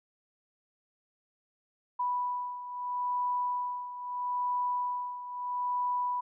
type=beating tone pair; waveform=sine; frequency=986 / 986.77 Hz; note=B5 / B5; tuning=-3 / -2 cents; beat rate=0.77 Hz; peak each=-31 / -36 dBFS; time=1.99-6.21 s; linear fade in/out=10 ms; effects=none